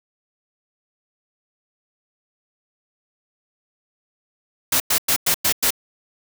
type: noise bursts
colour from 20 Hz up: white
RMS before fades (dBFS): -18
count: 6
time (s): 4.72-5.706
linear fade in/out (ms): 5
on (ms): 81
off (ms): 100
effects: none